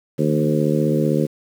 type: harmonic tone with a mistuned harmonic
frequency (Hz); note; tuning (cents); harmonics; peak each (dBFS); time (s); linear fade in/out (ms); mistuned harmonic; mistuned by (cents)
75.6; D#2; -49; 2 / 3 / 4 / 5 / 6 / 7; -20 / -22 / -23 / -24 / -25 / -25; 0.18-1.27; 20; 2; +23
effects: 7-bit